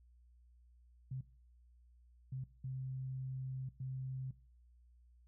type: tone bursts at uneven times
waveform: sine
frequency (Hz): 131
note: C3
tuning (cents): +2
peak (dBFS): -39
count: 4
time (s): 1.11-1.21 / 2.32-2.44 / 2.64-3.69 / 3.8-4.31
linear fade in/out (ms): 5
effects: noise-tail reverb RT60 0.4 s tail -19 dB re dry + added 60 Hz sine -62 dBFS peak until 5.27 s